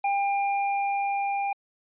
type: tone with level ramp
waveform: square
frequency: 799 Hz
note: G5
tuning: 33 cents sharp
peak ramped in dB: -23 to -26 dBFS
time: 0.04-1.53 s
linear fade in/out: 5 ms
effects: resampled to 8000 Hz